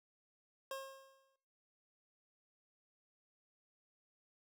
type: tone with exponential decay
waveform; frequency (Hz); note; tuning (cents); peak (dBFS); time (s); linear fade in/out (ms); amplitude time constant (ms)
25% pulse; 538; C5; +48; -36; 0.71-1.36; 2; 140
effects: noise-tail reverb RT60 0.9 s tail -24 dB re dry